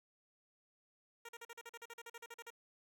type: tone bursts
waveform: 10% pulse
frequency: 466.2 Hz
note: A#4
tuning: in tune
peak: -40 dBFS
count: 16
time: 1.25-2.504 s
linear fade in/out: 5 ms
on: 39 ms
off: 42 ms
effects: none